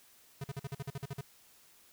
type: tone bursts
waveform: square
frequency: 138.3 Hz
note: C#3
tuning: 4 cents flat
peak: -37 dBFS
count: 11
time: 0.41-1.211 s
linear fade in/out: 5 ms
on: 31 ms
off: 46 ms
effects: white hiss -62 dBFS RMS until 1.92 s